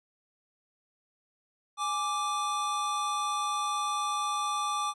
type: tone pair together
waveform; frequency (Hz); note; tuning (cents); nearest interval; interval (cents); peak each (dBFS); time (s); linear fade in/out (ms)
square; 830.9 / 1175; G#5 / D6; +1 / +1; tritone; 600; -36 / -30; 1.77-4.94; 50
effects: resampled to 24000 Hz